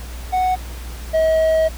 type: tone pair in turn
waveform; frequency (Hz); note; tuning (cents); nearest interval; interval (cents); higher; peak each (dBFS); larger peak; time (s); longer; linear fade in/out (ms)
triangle; 740 / 638.9; F#5 / D#5; 0 / +46; minor third; 254; first; -13 / -11; second; 0.32-0.56 / 1.13-1.69; second; 20
effects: added 60 Hz sine -29 dBFS peak until 1.77 s + pink hiss -38 dBFS RMS until 1.77 s